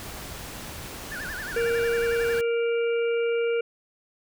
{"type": "noise", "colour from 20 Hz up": "pink", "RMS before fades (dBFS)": -38, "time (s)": [0, 2.41], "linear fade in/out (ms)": 0}
{"type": "tone with vibrato", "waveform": "triangle", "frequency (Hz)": 1600, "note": "G6", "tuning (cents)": 35, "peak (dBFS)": -31, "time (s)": [1.11, 2.4], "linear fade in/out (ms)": 10, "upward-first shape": "sine", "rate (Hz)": 11, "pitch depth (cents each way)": 190}
{"type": "harmonic tone", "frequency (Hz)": 466.6, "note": "A#4", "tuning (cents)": 2, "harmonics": [1, 3, 5, 6], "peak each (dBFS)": [-22, -36, -36, -41], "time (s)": [1.56, 3.61], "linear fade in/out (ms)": 5}
{"effects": []}